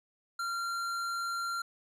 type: tone with hard clipping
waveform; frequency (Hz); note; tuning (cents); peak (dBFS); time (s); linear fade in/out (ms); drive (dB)
sine; 1379; F6; -22; -34; 0.39-1.62; 5; 13
effects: none